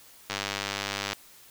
click train, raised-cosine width 0.2 ms, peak -12 dBFS, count 84, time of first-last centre 0.3-1.131 s, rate 99.9 Hz, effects white hiss -53 dBFS RMS until 1.5 s

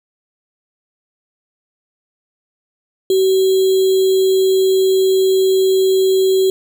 sine tone with sample-and-hold, 380 Hz, F#4, 46 cents sharp, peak -10 dBFS, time 3.1-6.5 s, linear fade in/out 2 ms, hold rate 3675 Hz, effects none

